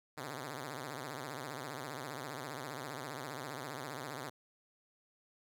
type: tone with vibrato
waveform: 5% pulse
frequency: 138 Hz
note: C#3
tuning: 7 cents flat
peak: -30 dBFS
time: 0.17-4.3 s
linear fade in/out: 10 ms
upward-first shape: triangle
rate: 15 Hz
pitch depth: 240 cents each way
effects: none